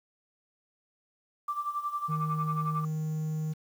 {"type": "tone with tremolo", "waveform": "sine", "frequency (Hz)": 1174.7, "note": "D6", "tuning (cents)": 0, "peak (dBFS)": -27, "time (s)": [1.48, 2.85], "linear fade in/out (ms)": 5, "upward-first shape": "sine", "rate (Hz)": 11, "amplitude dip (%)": 75}
{"type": "tone", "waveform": "triangle", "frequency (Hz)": 155.7, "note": "D#3", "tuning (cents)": 2, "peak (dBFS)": -27, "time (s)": [2.08, 3.54], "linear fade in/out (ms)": 20}
{"effects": ["tanh soft clip ceiling -19 dBFS", "9-bit"]}